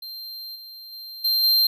square tone with level steps, 4161 Hz, C8, 10 cents flat, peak -34 / -39 / -36 / -19 / -16 dBFS, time 0.02-1.67 s, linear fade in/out 5 ms, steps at 0.55 / 0.92 / 1.24 / 1.43 s, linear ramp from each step 10 ms, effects none

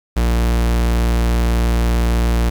45% pulse tone, 58.27 Hz, A#1, in tune, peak -13 dBFS, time 0.16-2.5 s, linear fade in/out 10 ms, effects 7-bit

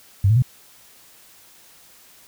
sine tone with pitch steps, 98 / 111.28 / 126.36 Hz, G2 / A2 / B2, 0 / +20 / +40 cents, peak -12 dBFS, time 0.24-0.423 s, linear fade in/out 5 ms, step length 61 ms, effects white hiss -50 dBFS RMS until 2.27 s

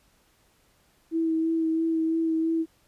sine tone with vibrato, 324.5 Hz, E4, 27 cents flat, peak -22 dBFS, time 1.11-2.66 s, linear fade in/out 50 ms, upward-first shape sine, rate 3 Hz, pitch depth 18 cents each way, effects pink hiss -64 dBFS RMS until 2.87 s + resampled to 32000 Hz

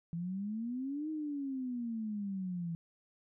sine exponential two-way sweep, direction up then down, 164.81 to 315.5 to 164.81 Hz, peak -35 dBFS, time 0.13-2.75 s, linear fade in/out 0 ms, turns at 1.1 s, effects none

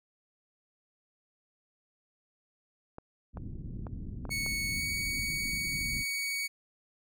clicks, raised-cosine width 1 ms, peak -28 dBFS, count 6, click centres 2.984 / 3.372 / 3.868 / 4.253 / 4.293 / 4.463 s
pink low-pass noise, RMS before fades -40 dBFS, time 3.33-6.05 s, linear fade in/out 50 ms, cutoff 260 Hz, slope 24 dB/octave
sawtooth tone with pitch glide, 2217 to 2244 Hz, C#7 to C#7, 0 to +21 cents, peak -28 dBFS, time 4.3-6.48 s, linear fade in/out 20 ms, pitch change +21 cents, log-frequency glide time 4.72-4.85 s
effects none

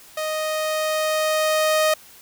sawtooth tone with level ramp, 622.3 Hz, D#5, in tune, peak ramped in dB -20 to -12 dBFS, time 0.17-1.94 s, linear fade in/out 5 ms, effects white hiss -47 dBFS RMS until 2.21 s

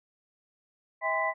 sine tone cluster, 645 / 806 / 1030 / 1981 Hz, E5 / G5 / C6 / B6, -38 / +48 / -28 / +5 cents, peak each -31 / -34 / -31 / -30 dBFS, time 1.01-1.34 s, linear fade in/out 50 ms, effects none

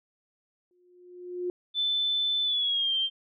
sine tone with exponential growth, 357.6 Hz, F4, 41 cents sharp, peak -26 dBFS, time 0.71-1.5 s, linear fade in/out 1 ms, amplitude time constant 170 ms
sine tone with pitch glide, 3520 to 3154 Hz, A7 to G7, 0 to +10 cents, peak -24 dBFS, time 1.74-3.1 s, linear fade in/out 50 ms, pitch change -190 cents, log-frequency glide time 2.43-2.94 s
effects none

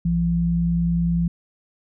sine tone pair together, 60.1 / 170 Hz, B1 / F3, -46 / -46 cents, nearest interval octave + tritone, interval 1800 cents, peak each -26 / -18 dBFS, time 0.05-1.28 s, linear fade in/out 5 ms, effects none

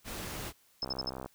pink noise, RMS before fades -40 dBFS, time 0.04-0.53 s, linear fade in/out 50 ms
sine tone bursts, 5210 Hz, E8, 21 cents flat, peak -31 dBFS, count 4, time 0.82-1.095 s, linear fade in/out 2 ms, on 26 ms, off 57 ms
click train, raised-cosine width 1 ms, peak -26 dBFS, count 29, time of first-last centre 0.83-1.26 s, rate 65.1 Hz
effects white hiss -66 dBFS RMS until 1.34 s

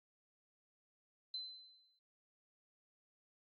sine tone with exponential decay, 4055 Hz, B7, 45 cents sharp, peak -39 dBFS, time 1.34-1.99 s, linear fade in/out 2 ms, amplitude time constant 140 ms, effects noise-tail reverb RT60 0.9 s tail -26 dB re dry + AAC 48 kbps

